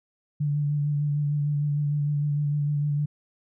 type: tone with vibrato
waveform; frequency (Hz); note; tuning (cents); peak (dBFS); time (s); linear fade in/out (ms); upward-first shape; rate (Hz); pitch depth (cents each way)
sine; 146.3; D3; -6; -22; 0.4-3.06; 10; sine; 6.6; 24
effects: none